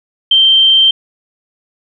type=tone; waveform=sine; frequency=3136 Hz; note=G7; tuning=in tune; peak=-5 dBFS; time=0.31-0.91 s; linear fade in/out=5 ms; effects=none